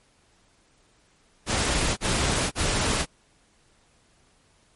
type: noise bursts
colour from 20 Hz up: pink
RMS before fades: -24 dBFS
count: 3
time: 1.46-3.06 s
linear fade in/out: 50 ms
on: 510 ms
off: 35 ms
effects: pink hiss -62 dBFS RMS until 4.75 s + MP3 48 kbps